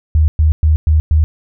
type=tone bursts; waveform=sine; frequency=77.4 Hz; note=D#2; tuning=9 cents flat; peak=-7 dBFS; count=5; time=0.15-1.24 s; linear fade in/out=0 ms; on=130 ms; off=110 ms; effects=none